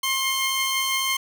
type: tone cluster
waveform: sawtooth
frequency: 1066 / 2138 / 3114 Hz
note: C6 / C7 / G7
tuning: +32 / +37 / -12 cents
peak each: -23 dBFS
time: 0.03-1.17 s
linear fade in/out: 5 ms
effects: none